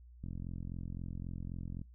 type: click train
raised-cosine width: 5 ms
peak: -30 dBFS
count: 70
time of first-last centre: 0.24-1.815 s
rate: 43.8 Hz
effects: noise-tail reverb RT60 0.2 s tail -25 dB re dry + added 60 Hz sine -53 dBFS peak until 1.94 s